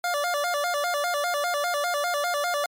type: tone with vibrato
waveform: 25% pulse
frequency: 640 Hz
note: D#5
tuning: 49 cents sharp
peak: -20 dBFS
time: 0.04-2.66 s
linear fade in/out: 2 ms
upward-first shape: square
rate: 5 Hz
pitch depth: 170 cents each way
effects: MP3 64 kbps